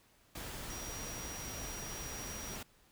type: tone in noise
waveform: sine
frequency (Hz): 5730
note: F8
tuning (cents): +44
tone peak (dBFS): -46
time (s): 0.7-2.56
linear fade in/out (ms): 5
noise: pink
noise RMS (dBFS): -44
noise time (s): 0.35-2.63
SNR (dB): -5
effects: pink hiss -67 dBFS RMS until 2.91 s